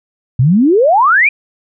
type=exponential sweep; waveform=sine; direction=up; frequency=116.54 to 2489 Hz; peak=-6 dBFS; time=0.39-1.29 s; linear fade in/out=5 ms; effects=none